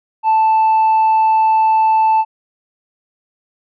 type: tone with tanh clipping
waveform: sine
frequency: 880 Hz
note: A5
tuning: in tune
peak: -10 dBFS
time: 0.23-2.25 s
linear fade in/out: 50 ms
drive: 1 dB
effects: none